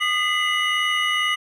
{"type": "tone cluster", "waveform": "triangle", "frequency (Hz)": [1225, 2008, 2090, 2924], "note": ["D#6", "B6", "C7", "F#7"], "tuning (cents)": [-27, 28, -2, -21], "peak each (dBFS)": [-23, -22, -27, -22], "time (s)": [0, 1.36], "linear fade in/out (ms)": 20, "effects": []}